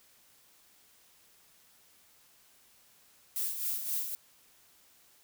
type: noise with tremolo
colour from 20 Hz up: violet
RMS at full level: -32 dBFS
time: 3.36-4.15 s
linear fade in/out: 0 ms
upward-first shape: sine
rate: 3.8 Hz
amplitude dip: 55%
effects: white hiss -63 dBFS RMS until 5.23 s